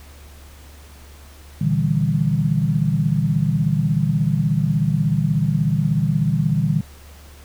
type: chord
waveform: sine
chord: E half-diminished seventh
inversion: second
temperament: just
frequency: 118.67 / 148.33 / 164.81 / 197.78 Hz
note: Bb2 / D3 / E3 / G3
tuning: +31 / +18 / 0 / +16 cents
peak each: -24 / -19 / -21 / -24 dBFS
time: 1.61-6.81 s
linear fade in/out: 5 ms
effects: added 72 Hz sine -41 dBFS peak until 7.44 s + pink hiss -47 dBFS RMS until 7.44 s